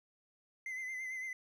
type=tone with vibrato; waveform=triangle; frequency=2052 Hz; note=C7; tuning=34 cents flat; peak=-37 dBFS; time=0.66-1.33 s; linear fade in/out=2 ms; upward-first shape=sine; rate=8.9 Hz; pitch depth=43 cents each way; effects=none